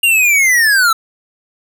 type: linear sweep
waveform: square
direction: down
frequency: 2824 to 1300 Hz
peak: -9 dBFS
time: 0.03-0.93 s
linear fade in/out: 5 ms
effects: none